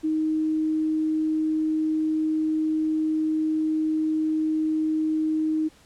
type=tone; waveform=sine; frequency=312.9 Hz; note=D#4; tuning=10 cents sharp; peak=-21 dBFS; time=0.03-5.69 s; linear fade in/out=20 ms; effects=pink hiss -55 dBFS RMS until 5.85 s + low-pass 10000 Hz 12 dB/octave